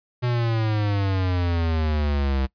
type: exponential sweep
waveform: square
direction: down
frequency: 124.1 to 65.41 Hz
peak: -21 dBFS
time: 0.22-2.47 s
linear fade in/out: 20 ms
effects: noise-tail reverb RT60 0.1 s tail -22 dB re dry + resampled to 11025 Hz